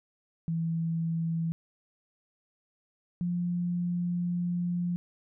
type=tone pair in turn; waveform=sine; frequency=164.81 / 175.39 Hz; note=E3 / F3; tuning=0 / +8 cents; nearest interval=minor second; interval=108 cents; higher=second; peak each=-27 dBFS; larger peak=neither; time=0.48-1.52 / 3.21-4.96 s; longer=second; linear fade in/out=0 ms; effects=none